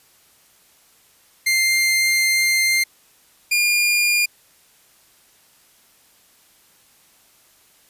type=tone pair in turn; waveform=sawtooth; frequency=2099 / 2416 Hz; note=C7 / D7; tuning=+5 / +48 cents; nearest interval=major second; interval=243 cents; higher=second; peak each=-12 dBFS; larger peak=neither; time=1.46-2.84 / 3.51-4.26 s; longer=first; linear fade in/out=10 ms; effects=white hiss -55 dBFS RMS until 7.89 s + resampled to 32000 Hz